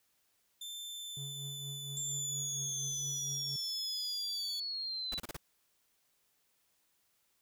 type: tone with pitch glide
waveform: sawtooth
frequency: 3552 to 3425 Hz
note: A7 to A7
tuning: +16 to -47 cents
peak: -39 dBFS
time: 0.61-4.6 s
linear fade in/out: 5 ms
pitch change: -63 cents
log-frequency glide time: 0.79-3.15 s
type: tone with tremolo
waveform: triangle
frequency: 139.1 Hz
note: C#3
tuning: 6 cents sharp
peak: -39 dBFS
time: 1.17-3.56 s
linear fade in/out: 2 ms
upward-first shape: triangle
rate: 4.3 Hz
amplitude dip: 60%
type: exponential sweep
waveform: sine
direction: down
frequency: 7390 to 3951 Hz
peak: -36 dBFS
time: 1.97-5.19 s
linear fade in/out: 0 ms
type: noise bursts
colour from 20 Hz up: pink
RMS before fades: -42 dBFS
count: 5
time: 5.12-5.367 s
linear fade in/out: 2 ms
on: 23 ms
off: 33 ms
effects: white hiss -75 dBFS RMS until 7.41 s